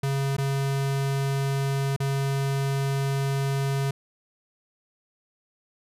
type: tone with dropouts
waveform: square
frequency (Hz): 137.5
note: C#3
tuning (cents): -14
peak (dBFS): -24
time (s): 0.03-3.91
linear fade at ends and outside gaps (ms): 5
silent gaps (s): 0.367-0.382 / 1.964-2.001
effects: resampled to 32000 Hz